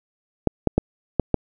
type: clicks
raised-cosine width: 2 ms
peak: -3 dBFS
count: 5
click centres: 0.473 / 0.673 / 0.78 / 1.197 / 1.343 s
effects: none